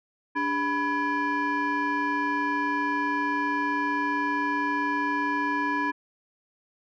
sine tone with frequency modulation, 987.8 Hz, B5, in tune, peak -22 dBFS, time 0.35-5.92 s, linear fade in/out 20 ms, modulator 697 Hz, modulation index 1.2, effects tanh soft clip ceiling -21 dBFS

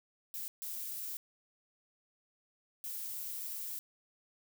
violet noise bursts at uneven times, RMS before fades -41 dBFS, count 3, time 0.34-0.48 / 0.62-1.17 / 2.84-3.79 s, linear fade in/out 0 ms, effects none

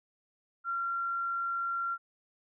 sine tone, 1374 Hz, F6, 29 cents flat, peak -30 dBFS, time 0.64-1.98 s, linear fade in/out 50 ms, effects none

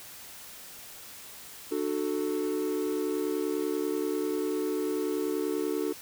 triangle chord, D major, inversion none, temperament equal with one note detuned, 299.5 / 370 / 440 Hz, D4 / F#4 / A4, +34 / 0 / 0 cents, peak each -30 dBFS, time 1.71-5.93 s, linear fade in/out 10 ms, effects white hiss -46 dBFS RMS until 6.01 s

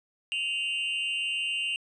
triangle tone with amplitude modulation, 2783 Hz, F7, 7 cents flat, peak -22 dBFS, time 0.32-1.76 s, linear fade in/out 0 ms, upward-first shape sine, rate 247 Hz, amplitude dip 90%, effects resampled to 24000 Hz

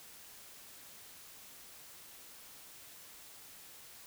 silence, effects white hiss -54 dBFS RMS until 4.06 s

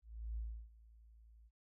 sine tone with ADSR envelope, 55.7 Hz, A1, 22 cents sharp, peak -38 dBFS, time 0.02-1.51 s, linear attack 350 ms, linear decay 320 ms, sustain -21 dB, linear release 48 ms, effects none

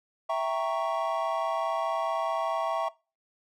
triangle chord, E diminished seventh, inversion none, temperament equal, 659.3 / 784 / 932.3 / 1108.7 Hz, E5 / G5 / Bb5 / Db6, 0 / 0 / 0 / 0 cents, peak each -27 / -32 / -32 / -30 dBFS, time 0.29-2.89 s, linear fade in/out 10 ms, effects noise-tail reverb RT60 0.3 s tail -21 dB re dry

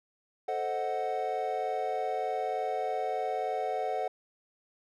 triangle chord, A diminished seventh, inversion none, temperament equal, 440 / 523.3 / 622.3 / 740 Hz, A4 / C5 / Eb5 / Gb5, 0 / 0 / 0 / 0 cents, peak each -34 / -35 / -36 / -30 dBFS, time 0.48-4.08 s, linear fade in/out 5 ms, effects none

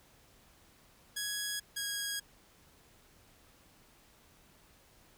10% pulse tone pair in turn, 1665 / 1645.9 Hz, G#6 / G#6, +4 / -16 cents, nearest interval unison, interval 20 cents, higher first, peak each -26 dBFS, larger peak neither, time 1.16-1.6 / 1.76-2.2 s, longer neither, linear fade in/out 10 ms, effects pink hiss -63 dBFS RMS until 5.17 s

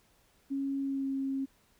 sine tone with pitch glide, 274.6 to 270.2 Hz, C#4 to C#4, -16 to -44 cents, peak -30 dBFS, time 0.5-1.46 s, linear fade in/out 20 ms, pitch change -28 cents, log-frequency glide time 0.81-1.11 s, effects pink hiss -67 dBFS RMS until 1.79 s

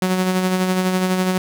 sawtooth tone with tremolo, 185 Hz, F#3, in tune, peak -11 dBFS, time 0.02-1.38 s, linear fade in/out 2 ms, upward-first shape sine, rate 12 Hz, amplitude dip 40%, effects none

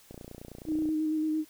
click train, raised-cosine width 2 ms, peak -30 dBFS, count 24, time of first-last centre 0.11-0.89 s, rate 29.5 Hz
sine tone with vibrato, 311.1 Hz, D#4, in tune, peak -26 dBFS, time 0.66-1.45 s, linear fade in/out 50 ms, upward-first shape square, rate 8.8 Hz, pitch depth 16 cents each way
effects white hiss -58 dBFS RMS until 1.49 s

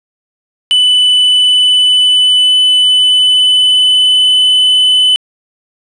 triangle tone with pitch glide, 2991 to 3012 Hz, F#7 to F#7, +18 to +30 cents, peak -4 dBFS, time 0.71-5.16 s, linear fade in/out 0 ms, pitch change +12 cents, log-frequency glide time 1.25-4.39 s, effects resampled to 22050 Hz + 7-bit

